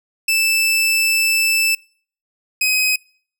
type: tone pair in turn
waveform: sawtooth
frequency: 2640 / 2523 Hz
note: E7 / D#7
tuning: +2 / +23 cents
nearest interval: minor second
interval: 79 cents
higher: first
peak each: -11 dBFS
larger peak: neither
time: 0.28-1.75 / 2.61-2.96 s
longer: first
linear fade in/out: 5 ms
effects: noise-tail reverb RT60 0.5 s tail -26 dB re dry